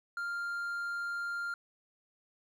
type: tone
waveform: triangle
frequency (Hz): 1396.9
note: F6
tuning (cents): 0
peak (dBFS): -32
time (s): 0.17-1.54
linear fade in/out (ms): 2
effects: none